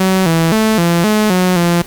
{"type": "tone with pitch steps", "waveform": "sawtooth", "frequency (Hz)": [188.6, 164.4, 218.9, 170.6, 213.5, 182.7, 172.2], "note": ["F#3", "E3", "A3", "F3", "G#3", "F#3", "F3"], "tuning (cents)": [33, -4, -9, -40, 48, -22, -24], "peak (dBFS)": -6, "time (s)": [0, 1.82], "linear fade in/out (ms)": 5, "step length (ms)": 260, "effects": ["pink hiss -34 dBFS RMS until 1.86 s"]}